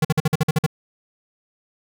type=tone bursts; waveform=square; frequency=155.56 Hz; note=D#3; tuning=in tune; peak=-15 dBFS; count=9; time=0.02-0.664 s; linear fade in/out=5 ms; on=28 ms; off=49 ms; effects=none